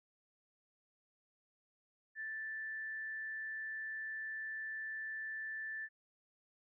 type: tone with frequency modulation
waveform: sine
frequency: 1760 Hz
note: A6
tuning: in tune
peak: -40 dBFS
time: 2.15-5.89 s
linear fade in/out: 50 ms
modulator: 126 Hz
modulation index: 0.22
effects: none